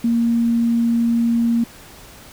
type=tone; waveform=sine; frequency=233.1 Hz; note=A#3; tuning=in tune; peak=-14 dBFS; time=0.04-1.64 s; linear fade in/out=5 ms; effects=pink hiss -42 dBFS RMS until 2.32 s